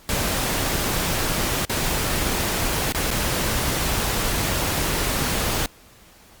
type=noise with dropouts; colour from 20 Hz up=pink; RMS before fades=-23 dBFS; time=0.09-5.66 s; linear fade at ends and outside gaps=1 ms; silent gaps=1.651-1.696 / 2.923-2.947 / 3.106-3.112 s; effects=pink hiss -50 dBFS RMS until 6.4 s + Opus 48 kbps